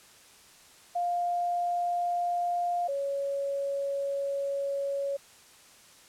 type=tone pair in turn; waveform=sine; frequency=702 / 557.2 Hz; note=F5 / C#5; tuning=+9 / +9 cents; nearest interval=major third; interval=400 cents; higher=first; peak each=-26 / -28 dBFS; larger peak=first; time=0.95-2.88 / 2.88-5.17 s; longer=second; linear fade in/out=10 ms; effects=white hiss -55 dBFS RMS until 6.08 s + low-pass 10000 Hz 12 dB/octave